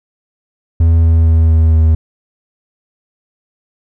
triangle tone with pitch steps, 82.41 / 81.75 / 81.09 / 80.43 / 79.79 Hz, E2 / E2 / E2 / E2 / D#2, 0 / -14 / -28 / -42 / +44 cents, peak -4 dBFS, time 0.8-1.95 s, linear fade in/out 5 ms, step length 230 ms, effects none

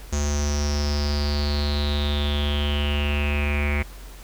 square tone with low-pass filter sweep, 73 Hz, D2, 10 cents flat, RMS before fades -23 dBFS, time 0.12-3.83 s, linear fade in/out 10 ms, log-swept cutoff 6600 to 2200 Hz, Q 9.8, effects added 46 Hz sine -38 dBFS peak until 4.23 s + pink hiss -46 dBFS RMS until 4.23 s

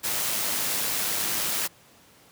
white noise with amplitude modulation, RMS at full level -26 dBFS, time 0.03-1.68 s, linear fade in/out 20 ms, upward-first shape sine, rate 106 Hz, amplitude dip 25%, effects pink hiss -55 dBFS RMS until 2.31 s + high-pass 100 Hz 12 dB/octave

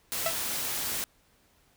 white noise, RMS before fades -32 dBFS, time 0.12-1.04 s, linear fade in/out 0 ms
sawtooth tone with exponential decay, 659.3 Hz, E5, in tune, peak -20 dBFS, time 0.26-0.38 s, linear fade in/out 2 ms, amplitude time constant 25 ms
effects pink hiss -65 dBFS RMS until 1.76 s

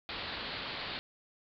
white low-pass noise, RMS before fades -40 dBFS, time 0.09-0.99 s, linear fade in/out 0 ms, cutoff 4600 Hz, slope 96 dB/octave, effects none

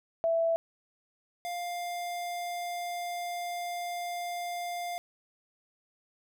sine / square tone pair in turn, 662 / 701.4 Hz, E5 / F5, +7 / +7 cents, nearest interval minor second, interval 100 cents, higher second, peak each -24 / -34 dBFS, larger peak first, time 0.24-0.56 / 1.45-4.98 s, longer second, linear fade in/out 0 ms, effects none

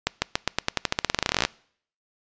accelerating click train, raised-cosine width 0.2 ms, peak -3 dBFS, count 25, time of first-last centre 0.07-1.45 s, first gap 150 ms, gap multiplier 0.9, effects noise-tail reverb RT60 0.6 s tail -24 dB re dry + resampled to 16000 Hz

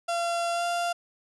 35% pulse tone with pitch glide, 685 to 693.8 Hz, F5 to F5, -34 to -12 cents, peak -24 dBFS, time 0.08-0.93 s, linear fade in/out 10 ms, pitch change +22 cents, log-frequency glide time 0.52-0.64 s, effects resampled to 24000 Hz

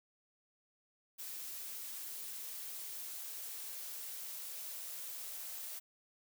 blue noise with high-pass filter sweep, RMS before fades -45 dBFS, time 1.18-5.8 s, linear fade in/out 20 ms, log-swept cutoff 270 to 590 Hz, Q 2, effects none

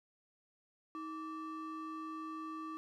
triangle ring-modulated tone, 740 Hz, F#5, in tune, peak -36 dBFS, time 0.95-2.77 s, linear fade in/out 0 ms, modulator 423 Hz, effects none

